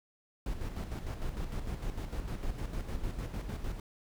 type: noise with tremolo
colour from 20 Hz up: brown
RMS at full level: -35 dBFS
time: 0.46-3.8 s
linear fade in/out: 2 ms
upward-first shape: square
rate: 6.6 Hz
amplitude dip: 50%
effects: none